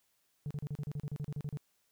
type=tone bursts; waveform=sine; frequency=146 Hz; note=D3; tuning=10 cents flat; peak=-32 dBFS; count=14; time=0.46-1.572 s; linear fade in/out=0 ms; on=46 ms; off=36 ms; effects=tanh soft clip ceiling -34 dBFS + white hiss -75 dBFS RMS until 1.91 s